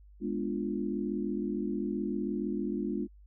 sine chord, G# diminished seventh, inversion none, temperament equal, 207.7 / 246.9 / 293.7 / 349.2 Hz, G#3 / B3 / D4 / F4, 0 / 0 / 0 / 0 cents, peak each -34 / -37 / -36 / -36 dBFS, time 0.2-3.08 s, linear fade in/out 50 ms, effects added 50 Hz sine -52 dBFS peak until 3.26 s

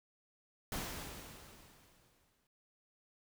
pink noise with exponential decay, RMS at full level -39 dBFS, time 0.72-2.47 s, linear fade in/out 2 ms, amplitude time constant 380 ms, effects none

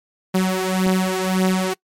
sawtooth beating tone pair, 186.2 / 188 Hz, F#3 / F#3, +11 / +28 cents, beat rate 1.8 Hz, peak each -15 / -17 dBFS, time 0.34-1.74 s, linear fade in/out 10 ms, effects noise-tail reverb RT60 0.1 s tail -24 dB re dry + MP3 64 kbps

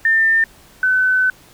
sine tone pair in turn, 1799 / 1512.8 Hz, A6 / F#6, +38 / +38 cents, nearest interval minor third, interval 300 cents, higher first, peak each -11 / -12 dBFS, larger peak first, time 0.05-0.44 / 0.83-1.3 s, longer second, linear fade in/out 2 ms, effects pink hiss -47 dBFS RMS until 1.53 s

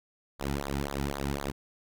sawtooth tone with flanger, 69.9 Hz, C#2, 15 cents sharp, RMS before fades -33 dBFS, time 0.39-1.52 s, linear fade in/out 20 ms, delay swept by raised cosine 0.36 to 1.86 ms, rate 3.9 Hz, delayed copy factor -0.95, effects none

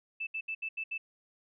sine tone bursts at uneven times, 2637 Hz, E7, in tune, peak -33 dBFS, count 6, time 0.2-0.27 / 0.34-0.41 / 0.48-0.55 / 0.62-0.69 / 0.77-0.84 / 0.91-0.98 s, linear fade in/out 10 ms, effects none

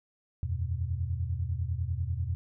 sine chord, E suspended second, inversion none, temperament equal, 82.41 / 92.5 / 123.47 Hz, E2 / F#2 / B2, 0 / 0 / 0 cents, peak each -32 / -33 / -35 dBFS, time 0.43-2.35 s, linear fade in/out 0 ms, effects none

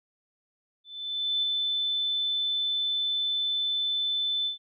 sine tone with ADSR envelope, 3520 Hz, A7, in tune, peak -23 dBFS, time 0.84-4.58 s, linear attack 590 ms, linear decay 6 ms, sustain -2 dB, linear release 120 ms, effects none

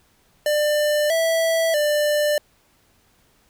square tone with pitch steps, 596 / 656 / 594 Hz, D5 / E5 / D5, +25 / -9 / +20 cents, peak -18 dBFS, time 0.46-2.38 s, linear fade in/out 2 ms, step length 640 ms, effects pink hiss -60 dBFS RMS until 3.49 s

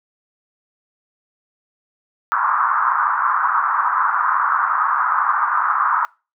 pink band-pass noise, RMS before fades -18 dBFS, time 2.32-6.05 s, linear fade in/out 0 ms, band 1000 to 1400 Hz, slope 48 dB/octave, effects noise-tail reverb RT60 0.3 s tail -24 dB re dry

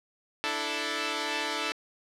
5% pulse chord, D suspended second, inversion none, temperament equal, 293.7 / 329.6 / 440 Hz, D4 / E4 / A4, 0 / 0 / 0 cents, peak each -23 / -23 / -21 dBFS, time 0.44-1.72 s, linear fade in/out 0 ms, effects low-pass 7000 Hz 12 dB/octave

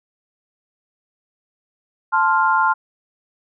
sine chord, F major, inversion first, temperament equal, 880 / 1046.5 / 1396.9 Hz, A5 / C6 / F6, 0 / 0 / 0 cents, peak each -18 dBFS, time 2.12-2.74 s, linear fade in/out 20 ms, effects none

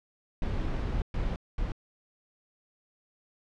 brown noise bursts at uneven times, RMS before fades -30 dBFS, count 3, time 0.42-1.02 / 1.14-1.36 / 1.58-1.72 s, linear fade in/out 2 ms, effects low-pass 4000 Hz 12 dB/octave

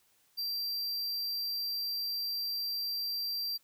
square tone, 4713 Hz, D8, 5 cents sharp, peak -33 dBFS, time 0.37-3.58 s, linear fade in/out 20 ms, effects white hiss -69 dBFS RMS until 3.63 s

